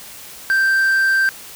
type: tone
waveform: triangle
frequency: 1568 Hz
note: G6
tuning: in tune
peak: -11 dBFS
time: 0.5-1.29 s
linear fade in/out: 0 ms
effects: white hiss -37 dBFS RMS until 1.55 s